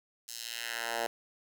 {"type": "tone with high-pass filter sweep", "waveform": "10% pulse", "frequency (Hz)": 116.54, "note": "A#2", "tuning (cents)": 0, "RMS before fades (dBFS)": -37, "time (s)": [0.28, 1.07], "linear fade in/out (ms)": 5, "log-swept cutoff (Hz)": [6000, 600], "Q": 1.2, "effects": ["9-bit"]}